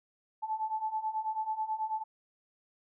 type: beating tone pair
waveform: sine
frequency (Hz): 866 / 875.2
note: A5 / A5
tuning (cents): -28 / -9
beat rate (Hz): 9.2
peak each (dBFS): -36 / -33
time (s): 0.42-2.04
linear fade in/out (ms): 20
effects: none